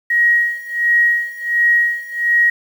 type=tone with tremolo; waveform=sine; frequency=1893 Hz; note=A#6; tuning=26 cents sharp; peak=-9 dBFS; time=0.1-2.5 s; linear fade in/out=5 ms; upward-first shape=sine; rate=1.4 Hz; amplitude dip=90%; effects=7-bit